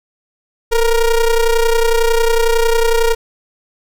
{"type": "ring-modulated tone", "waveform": "square", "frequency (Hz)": 235.5, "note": "A#3", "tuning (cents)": 18, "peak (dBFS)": -8, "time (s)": [0.71, 3.15], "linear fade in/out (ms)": 20, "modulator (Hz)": 220, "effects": []}